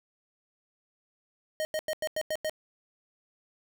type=tone bursts; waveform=square; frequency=622.3 Hz; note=D#5; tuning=in tune; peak=-29 dBFS; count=7; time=1.6-2.496 s; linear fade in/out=0 ms; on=50 ms; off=91 ms; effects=none